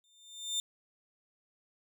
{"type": "tone with exponential growth", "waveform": "30% pulse", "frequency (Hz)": 3600, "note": "A7", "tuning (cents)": 39, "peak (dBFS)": -26, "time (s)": [0.04, 0.6], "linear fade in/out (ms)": 1, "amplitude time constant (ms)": 120, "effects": []}